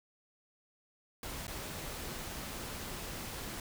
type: noise with dropouts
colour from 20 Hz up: pink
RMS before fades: -42 dBFS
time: 1.23-3.6 s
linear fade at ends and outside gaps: 2 ms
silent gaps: 1.469-1.479 s
effects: none